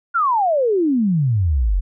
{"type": "exponential sweep", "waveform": "sine", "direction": "down", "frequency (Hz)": [1445, 41.2], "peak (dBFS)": -14, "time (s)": [0.14, 1.81], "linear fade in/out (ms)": 20, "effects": []}